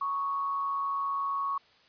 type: tone with amplitude modulation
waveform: sine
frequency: 1108.7 Hz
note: C#6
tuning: in tune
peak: -26 dBFS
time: 0.01-1.58 s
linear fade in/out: 5 ms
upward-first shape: sine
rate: 160 Hz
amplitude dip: 45%
effects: white hiss -61 dBFS RMS until 1.88 s + resampled to 11025 Hz